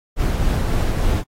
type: noise with tremolo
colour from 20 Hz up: brown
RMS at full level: -17 dBFS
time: 0.16-1.24 s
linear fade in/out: 50 ms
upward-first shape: triangle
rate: 3.5 Hz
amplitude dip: 30%
effects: AAC 48 kbps